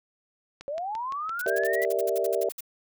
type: click train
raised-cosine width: 0.2 ms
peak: -24 dBFS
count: 7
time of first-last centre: 0.61-1.636 s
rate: 5.85 Hz
type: linear sweep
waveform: sine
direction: up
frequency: 544 to 2000 Hz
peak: -29 dBFS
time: 0.68-1.85 s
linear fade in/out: 0 ms
type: noise bursts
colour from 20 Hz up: blue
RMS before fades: -36 dBFS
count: 15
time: 1.39-2.607 s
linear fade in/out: 5 ms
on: 27 ms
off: 58 ms
type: chord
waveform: sine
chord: E half-diminished seventh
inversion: first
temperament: equal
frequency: 392 / 466.2 / 587.3 / 659.3 Hz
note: G4 / Bb4 / D5 / E5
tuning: 0 / 0 / 0 / 0 cents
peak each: -29 dBFS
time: 1.46-2.49 s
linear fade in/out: 2 ms
effects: none